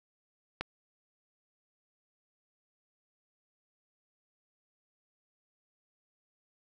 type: click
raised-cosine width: 0.3 ms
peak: -17 dBFS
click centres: 0.61 s
effects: none